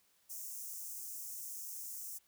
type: high-pass noise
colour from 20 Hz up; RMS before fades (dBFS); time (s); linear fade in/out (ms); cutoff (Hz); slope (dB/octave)
white; -45; 0.29-2.19; 20; 5800; 48
effects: white hiss -72 dBFS RMS until 2.27 s